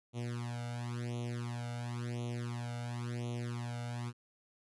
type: tone with flanger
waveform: sawtooth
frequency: 120 Hz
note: B2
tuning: 49 cents flat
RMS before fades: -39 dBFS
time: 0.13-4.13 s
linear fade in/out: 50 ms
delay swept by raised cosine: 0.3 to 1.4 ms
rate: 0.95 Hz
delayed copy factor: +1
effects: resampled to 24000 Hz